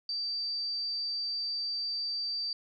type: tone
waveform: sine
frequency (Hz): 4651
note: D8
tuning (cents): -18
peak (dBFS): -31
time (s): 0.09-2.53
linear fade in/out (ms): 2
effects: none